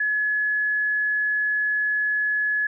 sine tone, 1700 Hz, G#6, 40 cents sharp, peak -20 dBFS, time 0-2.67 s, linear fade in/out 5 ms, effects none

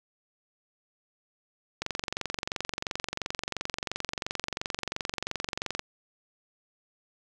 click train, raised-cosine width 0.2 ms, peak -13 dBFS, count 92, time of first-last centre 1.82-5.794 s, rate 22.9 Hz, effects none

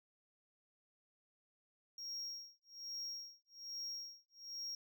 triangle tone with tremolo, 5588 Hz, F8, in tune, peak -40 dBFS, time 1.98-4.75 s, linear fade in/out 2 ms, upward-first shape sine, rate 1.2 Hz, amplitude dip 100%, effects none

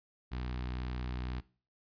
sawtooth tone with notch filter, 62 Hz, B1, 7 cents sharp, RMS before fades -38 dBFS, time 0.31-1.41 s, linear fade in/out 20 ms, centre 540 Hz, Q 1.5, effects noise-tail reverb RT60 0.4 s tail -20 dB re dry + resampled to 11025 Hz

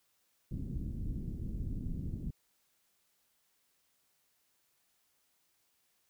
pink low-pass noise, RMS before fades -38 dBFS, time 0.51-2.31 s, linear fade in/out 5 ms, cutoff 260 Hz, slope 24 dB/octave, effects white hiss -75 dBFS RMS until 6.09 s

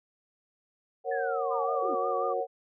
sine chord, F# major, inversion first, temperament equal with one note detuned, 466.2 / 547.7 / 740 Hz, A#4 / C#5 / F#5, 0 / -21 / 0 cents, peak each -32 dBFS, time 1.04-2.47 s, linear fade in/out 50 ms
sine linear sweep, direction down, 1760 to 233.1 Hz, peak -35 dBFS, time 1.11-1.95 s, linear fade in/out 10 ms
sine tone with vibrato, 1174.7 Hz, D6, in tune, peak -32 dBFS, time 1.5-2.34 s, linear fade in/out 20 ms, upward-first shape sine, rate 5.6 Hz, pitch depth 64 cents each way
sine tone, 366.7 Hz, F#4, 15 cents flat, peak -37 dBFS, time 1.82-2.41 s, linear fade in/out 10 ms
effects none

